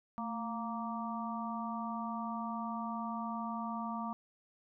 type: harmonic tone with a mistuned harmonic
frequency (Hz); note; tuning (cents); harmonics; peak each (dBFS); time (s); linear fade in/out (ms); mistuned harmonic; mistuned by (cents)
233.1; A#3; 0; 1 / 3 / 4 / 5; -39 / -44 / -42 / -42; 0.18-4.13; 0; 1; -78
effects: none